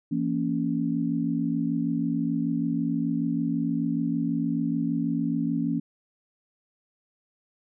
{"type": "chord", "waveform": "sine", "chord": "A# diminished", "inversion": "second", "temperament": "just", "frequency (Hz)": [167.82, 233.1, 279.7], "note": ["E3", "A#3", "C#4"], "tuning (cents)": [31, 0, 16], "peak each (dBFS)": [-29, -28, -27], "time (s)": [0.11, 5.8], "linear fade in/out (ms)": 10, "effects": []}